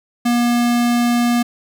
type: tone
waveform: square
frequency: 239.4 Hz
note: A#3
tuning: 46 cents sharp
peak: -14 dBFS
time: 0.25-1.43 s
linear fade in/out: 10 ms
effects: none